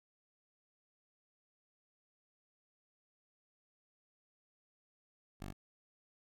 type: tone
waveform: 10% pulse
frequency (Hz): 48.99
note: G1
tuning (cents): 0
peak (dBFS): -35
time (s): 5.4-5.53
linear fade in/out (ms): 20
effects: none